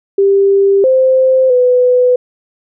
sine tone with pitch steps, 394.9 / 521 / 498.4 Hz, G4 / C5 / B4, +13 / -7 / +16 cents, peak -6 dBFS, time 0.18-2.16 s, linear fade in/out 5 ms, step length 660 ms, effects none

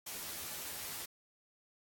white noise with comb filter, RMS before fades -43 dBFS, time 0.06-1.06 s, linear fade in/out 10 ms, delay 12 ms, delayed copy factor +0.65, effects AAC 64 kbps

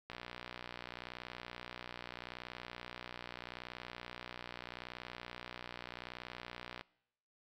click train, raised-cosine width 0.3 ms, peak -28 dBFS, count 409, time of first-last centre 0.1-6.811 s, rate 60.8 Hz, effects noise-tail reverb RT60 0.8 s tail -23 dB re dry

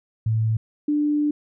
sine tone pair in turn, 110.9 / 296.1 Hz, A2 / D4, +14 / +14 cents, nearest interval octave + perfect fourth, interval 1700 cents, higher second, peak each -18 dBFS, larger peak neither, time 0.26-0.57 / 0.88-1.31 s, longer second, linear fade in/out 5 ms, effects none

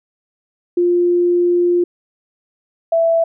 sine tone pair in turn, 351 / 662.6 Hz, F4 / E5, +9 / +9 cents, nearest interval major seventh, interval 1100 cents, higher second, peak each -11 dBFS, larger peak neither, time 0.77-1.84 / 2.92-3.24 s, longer first, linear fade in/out 5 ms, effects none

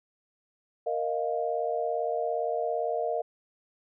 sine chord, Bb suspended fourth, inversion none, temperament just, 466.2 / 621.6 / 699.2 Hz, Bb4 / Eb5 / F5, 0 / -2 / +2 cents, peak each -31 dBFS, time 0.86-3.22 s, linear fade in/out 10 ms, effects none

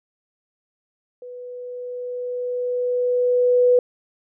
sine tone with level ramp, 493.9 Hz, B4, in tune, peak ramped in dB -34 to -11 dBFS, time 1.22-3.79 s, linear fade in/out 2 ms, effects none

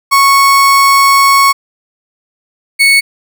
35% pulse tone pair in turn, 1105 / 2214 Hz, C#6 / C#7, -6 / -3 cents, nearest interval octave, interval 1203 cents, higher second, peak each -3 dBFS, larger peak neither, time 0.11-1.53 / 2.79-3.01 s, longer first, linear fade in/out 20 ms, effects none

